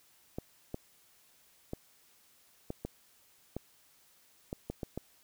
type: clicks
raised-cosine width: 2 ms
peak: -23 dBFS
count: 10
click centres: 0.385 / 0.744 / 1.734 / 2.704 / 2.85 / 3.566 / 4.529 / 4.7 / 4.832 / 4.976 s
effects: white hiss -65 dBFS RMS until 5.23 s